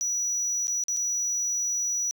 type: tone with dropouts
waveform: sine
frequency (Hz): 5870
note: F#8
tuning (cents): -15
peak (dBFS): -22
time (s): 0.01-2.11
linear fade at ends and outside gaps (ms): 0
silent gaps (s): 0.671-0.68 / 0.838-0.883 / 0.965-0.97
effects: tanh soft clip ceiling -24 dBFS